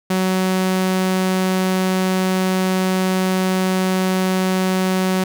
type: tone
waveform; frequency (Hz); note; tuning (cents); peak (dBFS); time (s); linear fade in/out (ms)
sawtooth; 186.8; F#3; +17; -12; 0.1-5.24; 5
effects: none